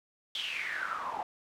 pink noise with band-pass filter sweep, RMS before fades -36 dBFS, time 0.35-1.23 s, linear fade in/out 2 ms, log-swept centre 3400 to 780 Hz, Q 8, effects none

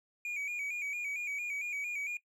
triangle tone with vibrato, 2349 Hz, D7, in tune, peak -33 dBFS, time 0.25-2.17 s, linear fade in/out 2 ms, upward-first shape square, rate 4.4 Hz, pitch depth 59 cents each way, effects noise-tail reverb RT60 0.1 s tail -18 dB re dry

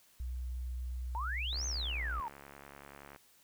sine tone with pitch glide, 62.2 to 58.91 Hz, B1 to A#1, +13 to +19 cents, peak -36 dBFS, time 0.2-2.2 s, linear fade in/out 0 ms, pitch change -94 cents, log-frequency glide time 1.48-2.02 s
sine exponential two-way sweep, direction up then down, 870 to 6470 to 870 Hz, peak -36 dBFS, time 1.15-2.28 s, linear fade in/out 0 ms, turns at 1.66 s
click train, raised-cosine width 0.5 ms, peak -35 dBFS, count 116, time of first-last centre 1.53-3.161 s, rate 70.5 Hz
effects white hiss -65 dBFS RMS until 3.43 s

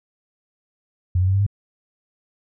sine tone with pitch steps, 90 / 92.69 / 95.46 / 98.32 / 101.26 Hz, F#2 / F#2 / G2 / G2 / G#2, -47 / +4 / -45 / +6 / -43 cents, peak -15 dBFS, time 1.15-1.465 s, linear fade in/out 5 ms, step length 63 ms, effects none

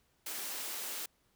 white high-pass noise, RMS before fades -40 dBFS, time 0.26-1.06 s, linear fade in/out 5 ms, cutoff 240 Hz, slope 24 dB/octave, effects pink hiss -73 dBFS RMS until 1.35 s

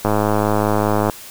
click train, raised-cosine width 1 ms, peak -3 dBFS, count 111, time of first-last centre 0.05-1.098 s, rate 105 Hz, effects white hiss -37 dBFS RMS until 1.3 s

